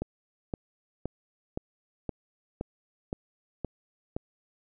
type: click train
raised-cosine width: 2 ms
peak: -18 dBFS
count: 9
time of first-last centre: 0.02-4.165 s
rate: 1.93 Hz
effects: none